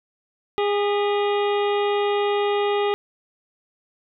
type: harmonic tone with a mistuned harmonic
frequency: 409.3 Hz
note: G#4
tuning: 25 cents flat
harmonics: 1 / 2 / 3 / 5 / 6 / 7 / 8 / 9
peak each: -20 / -26 / -30 / -34 / -36 / -37 / -38 / -39 dBFS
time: 0.58-2.94 s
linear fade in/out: 0 ms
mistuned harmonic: 5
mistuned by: -60 cents
effects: none